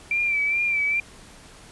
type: tone with vibrato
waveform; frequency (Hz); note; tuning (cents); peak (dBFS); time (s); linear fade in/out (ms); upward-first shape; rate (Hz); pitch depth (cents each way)
sine; 2346; D7; -2; -20; 0.11-1; 2; sine; 2.4; 49
effects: pink hiss -47 dBFS RMS until 1.71 s + resampled to 24000 Hz